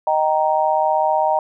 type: chord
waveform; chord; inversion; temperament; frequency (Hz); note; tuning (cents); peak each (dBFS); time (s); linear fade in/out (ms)
sine; Eb major; none; just; 622.3 / 777.8 / 933.4; Eb5 / G5 / Bb5; 0 / -14 / +2; -19; 0.07-1.39; 2
effects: none